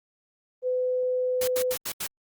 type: tone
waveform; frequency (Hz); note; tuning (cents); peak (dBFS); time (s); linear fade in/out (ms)
sine; 505; B4; +39; -23; 0.62-1.76; 50
type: noise bursts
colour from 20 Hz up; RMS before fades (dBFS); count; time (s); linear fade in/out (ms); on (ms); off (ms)
white; -31; 5; 1.41-2.069; 5; 67; 81
effects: Opus 32 kbps